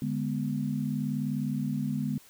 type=chord; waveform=sine; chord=G# diminished; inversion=second; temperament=equal; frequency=146.83 / 207.7 / 246.9 Hz; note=D3 / G#3 / B3; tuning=0 / 0 / 0 cents; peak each=-32 dBFS; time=0.02-2.18 s; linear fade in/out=2 ms; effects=white hiss -56 dBFS RMS until 2.29 s